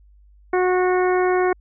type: harmonic tone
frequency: 365.6 Hz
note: F#4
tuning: 21 cents flat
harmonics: 1 / 2 / 3 / 4 / 5 / 6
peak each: -17 / -23 / -27 / -29 / -31 / -33 dBFS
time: 0.53-1.53 s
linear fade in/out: 5 ms
effects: added 50 Hz sine -48 dBFS peak until 1.6 s